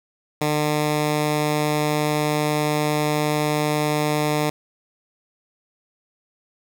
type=tone; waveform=10% pulse; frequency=150.4 Hz; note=D3; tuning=42 cents sharp; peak=-11 dBFS; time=0.41-4.5 s; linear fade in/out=5 ms; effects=none